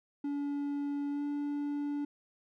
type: tone with pitch glide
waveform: triangle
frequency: 285.8 to 289.3 Hz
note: D4 to D4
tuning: -47 to -26 cents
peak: -30 dBFS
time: 0.24-2.05 s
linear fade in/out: 5 ms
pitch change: +21 cents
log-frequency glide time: 1.1-1.23 s
effects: none